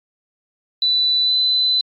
sine tone with pitch glide, 3979 to 4016 Hz, B7 to B7, +12 to +28 cents, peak -14 dBFS, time 0.82-1.81 s, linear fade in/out 2 ms, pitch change +16 cents, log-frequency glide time 1.24-1.33 s, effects AAC 64 kbps

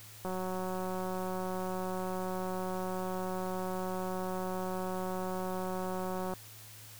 click train, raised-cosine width 1 ms, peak -24 dBFS, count 1127, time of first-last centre 0.25-6.336 s, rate 185 Hz, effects added 108 Hz sine -54 dBFS peak until 6.99 s + white hiss -52 dBFS RMS until 6.99 s

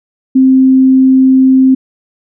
sine tone, 262.3 Hz, C4, 4 cents sharp, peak -3 dBFS, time 0.35-1.75 s, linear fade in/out 10 ms, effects none

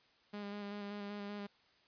sawtooth tone with vibrato, 204.1 Hz, G#3, 30 cents flat, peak -38 dBFS, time 0.33-1.47 s, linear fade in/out 10 ms, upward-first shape square, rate 5.2 Hz, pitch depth 17 cents each way, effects white hiss -69 dBFS RMS until 1.87 s + resampled to 11025 Hz

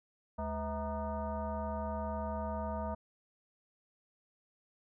sine tone with frequency modulation, 360 Hz, F#4, 47 cents flat, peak -34 dBFS, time 0.38-2.95 s, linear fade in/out 10 ms, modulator 286 Hz, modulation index 2.4, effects none

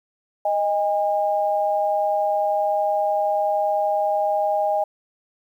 sine tone pair together, 622.3 / 811.9 Hz, D#5 / G#5, 0 / -39 cents, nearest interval perfect fourth, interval 461 cents, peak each -21 dBFS, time 0.45-4.84 s, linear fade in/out 5 ms, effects 9-bit

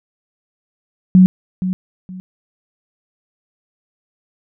sine tone with echo, 185 Hz, F#3, in tune, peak -4 dBFS, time 1.15-1.26 s, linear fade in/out 0 ms, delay 470 ms, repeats 2, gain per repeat -12 dB, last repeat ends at 2.2 s, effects none

